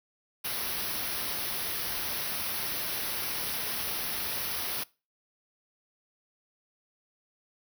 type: band-stop noise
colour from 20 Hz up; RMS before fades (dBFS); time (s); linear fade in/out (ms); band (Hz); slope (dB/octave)
white; -33; 0.44-4.84; 10; 5900 to 9700; 96
effects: noise-tail reverb RT60 0.3 s tail -22 dB re dry